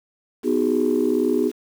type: chord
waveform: sine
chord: G# minor seventh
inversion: first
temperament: just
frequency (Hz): 249.2 / 311.5 / 373.8 / 415.3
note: B3 / D#4 / F#4 / G#4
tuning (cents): +16 / +2 / +18 / 0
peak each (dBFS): -22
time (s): 0.43-1.52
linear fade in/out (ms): 50
effects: tanh soft clip ceiling -9 dBFS + 7-bit